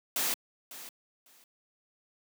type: noise with echo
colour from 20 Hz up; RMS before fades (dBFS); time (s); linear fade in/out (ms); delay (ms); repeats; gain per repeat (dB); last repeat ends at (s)
white; -30; 0.16-0.34; 2; 550; 2; -15; 1.44
effects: high-pass 200 Hz 12 dB/octave